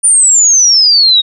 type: exponential sweep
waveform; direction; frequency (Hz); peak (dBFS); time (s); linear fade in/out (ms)
sine; down; 9450 to 3729; -4; 0.03-1.22; 20
effects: none